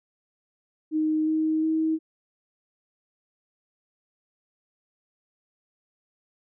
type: tone with pitch steps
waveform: sine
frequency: 311.1 / 314.5 / 318 Hz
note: D#4 / D#4 / D#4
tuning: 0 / +19 / +38 cents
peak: -21 dBFS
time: 0.91-1.99 s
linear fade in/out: 50 ms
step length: 360 ms
effects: none